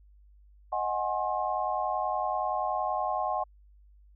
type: chord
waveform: sine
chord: Ab dominant seventh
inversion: second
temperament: equal with one note detuned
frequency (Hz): 622.3 / 740 / 830.6 / 1067.3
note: Eb5 / Gb5 / Ab5 / C6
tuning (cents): 0 / 0 / 0 / +34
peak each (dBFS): -34 / -31 / -33 / -33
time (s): 0.72-3.44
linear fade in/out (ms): 10
effects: added 50 Hz sine -54 dBFS peak until 4.15 s